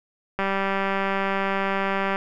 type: click train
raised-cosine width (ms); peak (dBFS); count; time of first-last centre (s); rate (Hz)
0.5; -10; 346; 0.39-2.159; 195
effects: none